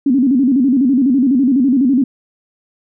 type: tone with vibrato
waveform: sine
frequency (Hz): 261.6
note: C4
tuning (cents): 0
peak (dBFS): -9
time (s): 0.06-2.04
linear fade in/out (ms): 5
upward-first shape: square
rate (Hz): 12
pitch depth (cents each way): 120
effects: none